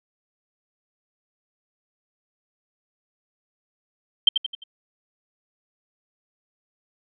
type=tone with echo; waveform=sine; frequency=3136 Hz; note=G7; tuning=in tune; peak=-9 dBFS; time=4.27-4.29 s; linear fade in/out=5 ms; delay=87 ms; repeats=4; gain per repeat=-7 dB; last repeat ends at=4.638 s; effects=none